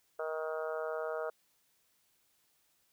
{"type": "harmonic tone", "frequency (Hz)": 157.8, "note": "D#3", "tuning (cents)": 25, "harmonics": [3, 4, 5, 6, 7, 8, 9, 10], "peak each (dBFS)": [-38, -38, -48, -50, -50, -45, -46, -58], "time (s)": [0.19, 1.3], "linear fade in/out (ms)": 5, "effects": ["white hiss -73 dBFS RMS until 2.92 s"]}